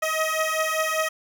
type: beating tone pair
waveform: 15% pulse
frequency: 630 / 635.1 Hz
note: D#5 / D#5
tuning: +21 / +35 cents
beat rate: 5.1 Hz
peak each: -19 dBFS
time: 0.02-1.09 s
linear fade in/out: 10 ms
effects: none